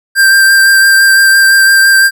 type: tone with vibrato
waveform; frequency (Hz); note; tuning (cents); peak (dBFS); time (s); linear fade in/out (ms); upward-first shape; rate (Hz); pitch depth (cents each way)
square; 1580; G6; +13; -4; 0.15-2.11; 50; triangle; 5.9; 17
effects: none